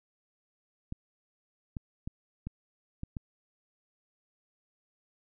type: clicks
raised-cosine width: 5 ms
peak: -24 dBFS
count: 6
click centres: 0.924 / 1.768 / 2.075 / 2.47 / 3.034 / 3.168 s
effects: none